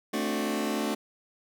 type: chord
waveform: sawtooth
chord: D dominant seventh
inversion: second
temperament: just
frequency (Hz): 220.2 / 264.3 / 293.7 / 367.1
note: A3 / C4 / D4 / F#4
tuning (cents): +2 / +18 / 0 / -14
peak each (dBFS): -27 / -32 / -28 / -31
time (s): 0.13-0.95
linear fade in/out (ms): 10
effects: none